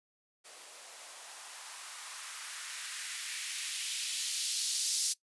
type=noise with band-pass filter sweep; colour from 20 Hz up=violet; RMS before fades=-38 dBFS; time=0.44-5.14 s; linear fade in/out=20 ms; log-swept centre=470 to 5200 Hz; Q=1.5; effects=noise-tail reverb RT60 0.1 s tail -20 dB re dry + resampled to 24000 Hz